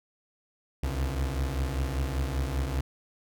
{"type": "beating tone pair", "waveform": "35% pulse", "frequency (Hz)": [66, 71.1], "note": ["C2", "C#2"], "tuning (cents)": [16, 45], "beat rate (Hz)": 5.1, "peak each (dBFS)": [-27, -31], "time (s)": [0.83, 2.81], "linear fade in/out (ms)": 5, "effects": []}